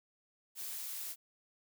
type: noise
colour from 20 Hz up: blue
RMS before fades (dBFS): -42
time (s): 0.55-1.16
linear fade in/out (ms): 50
effects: none